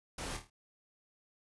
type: noise with echo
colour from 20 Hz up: pink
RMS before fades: -41 dBFS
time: 0.18-0.37 s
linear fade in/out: 5 ms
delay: 26 ms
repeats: 5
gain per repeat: -6 dB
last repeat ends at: 0.5 s
effects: resampled to 24000 Hz